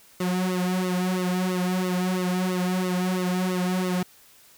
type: tone with flanger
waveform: sawtooth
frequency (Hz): 182.7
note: F#3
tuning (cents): -22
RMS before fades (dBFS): -25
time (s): 0.2-4.03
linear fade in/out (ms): 5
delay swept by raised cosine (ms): 1.2 to 3.6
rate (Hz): 3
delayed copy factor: -1
effects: white hiss -54 dBFS RMS until 4.57 s